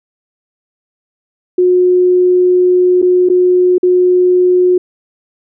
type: tone with dropouts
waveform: sine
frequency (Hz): 362.1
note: F#4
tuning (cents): -37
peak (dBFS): -6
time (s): 1.58-4.78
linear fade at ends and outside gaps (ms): 5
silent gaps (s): 3.018-3.025 / 3.289-3.298 / 3.782-3.83
effects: none